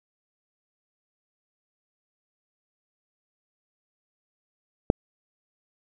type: click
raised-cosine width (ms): 2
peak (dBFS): -3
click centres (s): 4.901
effects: none